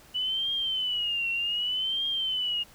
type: tone with vibrato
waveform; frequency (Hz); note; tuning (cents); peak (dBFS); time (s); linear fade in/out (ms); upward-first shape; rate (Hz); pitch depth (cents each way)
sine; 2963; F#7; +2; -26; 0.14-2.64; 20; triangle; 0.65; 150
effects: pink hiss -54 dBFS RMS until 2.74 s